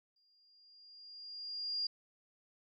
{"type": "tone with exponential growth", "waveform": "sine", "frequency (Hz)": 4816, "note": "D8", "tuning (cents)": 43, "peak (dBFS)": -32, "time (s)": [0.16, 1.87], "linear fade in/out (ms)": 5, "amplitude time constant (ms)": 370, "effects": []}